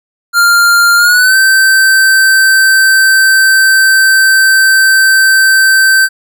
square tone with pitch glide, 1396.9 to 1550 Hz, F6 to G6, 0 to -20 cents, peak -5 dBFS, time 0.33-6.09 s, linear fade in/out 50 ms, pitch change +180 cents, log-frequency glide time 0.97-1.36 s, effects none

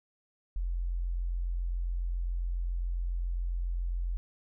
sine tone, 43.65 Hz, F1, in tune, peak -29 dBFS, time 0.56-4.17 s, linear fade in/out 0 ms, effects none

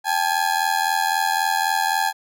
30% pulse ring-modulated tone, 830.6 Hz, G#5, in tune, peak -13 dBFS, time 0.04-2.13 s, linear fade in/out 50 ms, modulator 41.9 Hz, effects none

